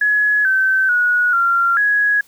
sine tone with pitch steps, 1689 / 1541 / 1458 / 1380 / 1669 Hz, G#6 / G6 / F#6 / F6 / G#6, +29 / -30 / -26 / -21 / +8 cents, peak -12 dBFS, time 0.01-2.21 s, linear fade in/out 5 ms, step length 440 ms, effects white hiss -51 dBFS RMS until 2.27 s

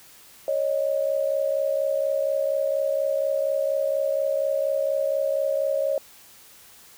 sine tone pair together, 552.8 / 617 Hz, C#5 / D#5, -5 / -15 cents, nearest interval major second, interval 190 cents, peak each -23 / -25 dBFS, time 0.48-5.98 s, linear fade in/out 2 ms, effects white hiss -50 dBFS RMS until 6.97 s

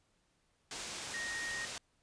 white low-pass noise, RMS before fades -44 dBFS, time 0.71-1.78 s, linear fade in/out 2 ms, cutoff 7800 Hz, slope 24 dB/octave
violet noise with tremolo, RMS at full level -47 dBFS, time 0.75-1.71 s, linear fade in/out 0 ms, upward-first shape triangle, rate 3.3 Hz, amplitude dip 60%
sine tone, 1864.7 Hz, A#6, in tune, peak -38 dBFS, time 1.14-1.65 s, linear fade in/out 0 ms
effects pink hiss -75 dBFS RMS until 2.02 s + resampled to 22050 Hz

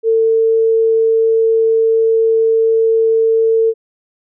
sine tone, 449.3 Hz, A4, 36 cents sharp, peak -9 dBFS, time 0.03-3.74 s, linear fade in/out 50 ms, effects none

